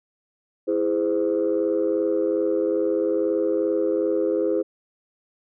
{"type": "chord", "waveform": "sine", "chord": "E augmented", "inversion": "none", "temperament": "just", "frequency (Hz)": [329.6, 412, 515], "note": ["E4", "G#4", "B#4"], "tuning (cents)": [0, -14, -28], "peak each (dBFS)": -23, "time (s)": [0.67, 4.63], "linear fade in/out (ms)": 20, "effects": ["tanh soft clip ceiling -13 dBFS"]}